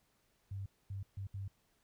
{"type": "tone bursts at uneven times", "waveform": "sine", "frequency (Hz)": 98, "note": "G2", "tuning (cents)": 0, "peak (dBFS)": -39, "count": 4, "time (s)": [[0.51, 0.66], [0.9, 1.03], [1.17, 1.27], [1.34, 1.48]], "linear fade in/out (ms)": 5, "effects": ["pink hiss -75 dBFS RMS until 1.83 s"]}